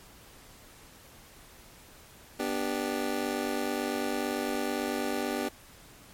25% pulse chord, G major, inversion first, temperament just, 245 / 294 / 392 Hz, B3 / D4 / G4, -14 / +2 / 0 cents, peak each -30 dBFS, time 2.39-5.49 s, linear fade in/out 10 ms, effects pink hiss -53 dBFS RMS until 6.13 s + MP3 64 kbps

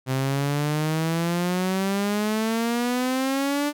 sawtooth exponential sweep, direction up, 129.7 to 295.6 Hz, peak -18 dBFS, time 0.06-3.73 s, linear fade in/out 50 ms, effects none

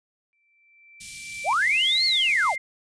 sine tone with exponential growth, 2338 Hz, D7, 8 cents flat, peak -28 dBFS, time 0.33-1.53 s, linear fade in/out 0 ms, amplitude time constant 260 ms
white band-stop noise, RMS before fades -38 dBFS, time 1-2.56 s, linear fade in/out 10 ms, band 200 to 2800 Hz, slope 24 dB/octave
sine linear two-way sweep, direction up then down, 493.9 to 4438 to 493.9 Hz, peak -19 dBFS, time 1.44-2.55 s, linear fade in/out 50 ms, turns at 2.05 s
sine tone with pitch glide, 2084 to 2097 Hz, C7 to C7, -7 to +3 cents, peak -27 dBFS, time 1.62-2.58 s, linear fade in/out 5 ms, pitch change +10 cents, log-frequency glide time 1.89-2.2 s
effects resampled to 22050 Hz

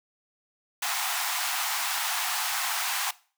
pink high-pass noise, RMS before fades -29 dBFS, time 0.82-3.11 s, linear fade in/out 5 ms, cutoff 710 Hz, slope 96 dB/octave, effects noise-tail reverb RT60 0.4 s tail -20 dB re dry

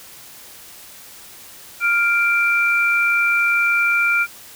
sine tone pair together, 1400 / 2355 Hz, F6 / D7, +4 / +4 cents, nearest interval major sixth, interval 900 cents, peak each -17 / -17 dBFS, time 1.8-4.27 s, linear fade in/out 50 ms, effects white hiss -41 dBFS RMS until 4.55 s

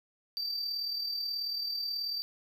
triangle tone with amplitude modulation, 4654 Hz, D8, 17 cents flat, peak -29 dBFS, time 0.37-2.22 s, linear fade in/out 0 ms, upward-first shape sine, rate 38.4 Hz, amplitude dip 45%, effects none

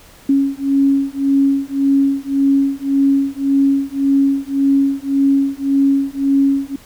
sine beating tone pair, 274.8 / 276.6 Hz, C#4 / C#4, -15 / -4 cents, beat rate 1.8 Hz, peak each -15 dBFS, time 0.29-6.76 s, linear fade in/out 5 ms, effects pink hiss -44 dBFS RMS until 6.85 s

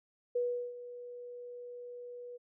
sine tone with ADSR envelope, 487.2 Hz, B4, 24 cents flat, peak -28 dBFS, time 0.35-2.38 s, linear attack 9 ms, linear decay 370 ms, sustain -15 dB, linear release 23 ms, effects none

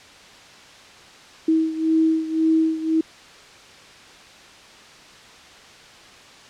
sine beating tone pair, 320 / 321.9 Hz, D#4 / E4, +49 / -41 cents, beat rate 1.9 Hz, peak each -18 / -22 dBFS, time 1.48-3.01 s, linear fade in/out 5 ms, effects white hiss -45 dBFS RMS until 6.49 s + low-pass 5000 Hz 12 dB/octave

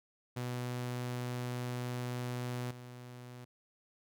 sawtooth tone with level steps, 123.47 Hz, B2, in tune, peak -32 / -43 dBFS, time 0.36-3.45 s, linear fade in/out 10 ms, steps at 2.71 s, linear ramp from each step 2 ms, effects none

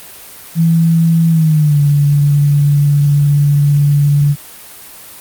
sine tone with pitch glide, 164.81 to 144.31 Hz, E3 to D3, 0 to -30 cents, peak -7 dBFS, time 0.55-4.36 s, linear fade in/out 50 ms, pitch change -230 cents, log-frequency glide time 1.29-1.8 s, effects white hiss -34 dBFS RMS until 5.2 s + Opus 32 kbps

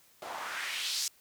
white noise with band-pass filter sweep, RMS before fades -36 dBFS, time 0.22-1.08 s, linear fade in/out 2 ms, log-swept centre 610 to 6200 Hz, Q 2, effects white hiss -63 dBFS RMS until 1.2 s

